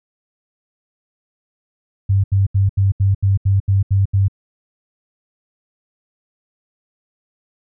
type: tone bursts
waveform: sine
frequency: 98 Hz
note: G2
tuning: in tune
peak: -11 dBFS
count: 10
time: 2.09-4.283 s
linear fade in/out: 10 ms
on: 150 ms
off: 77 ms
effects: none